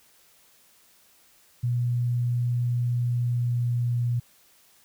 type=tone with pitch glide; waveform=sine; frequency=121.3 to 120.32 Hz; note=B2 to B2; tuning=-31 to -45 cents; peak=-22 dBFS; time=1.63-4.2 s; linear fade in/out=10 ms; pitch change=-14 cents; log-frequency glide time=3.04-4.06 s; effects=white hiss -59 dBFS RMS until 4.84 s